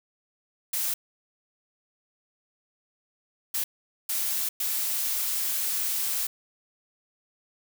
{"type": "noise bursts at uneven times", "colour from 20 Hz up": "blue", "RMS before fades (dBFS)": -28, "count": 4, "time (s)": [[0.73, 0.94], [3.54, 3.64], [4.09, 4.49], [4.6, 6.27]], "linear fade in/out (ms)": 5, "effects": []}